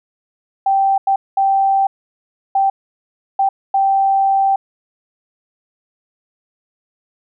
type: tone bursts at uneven times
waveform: sine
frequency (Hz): 781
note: G5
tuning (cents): -7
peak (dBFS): -11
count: 6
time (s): 0.66-0.98 / 1.07-1.16 / 1.37-1.87 / 2.55-2.7 / 3.39-3.49 / 3.74-4.56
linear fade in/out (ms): 5
effects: none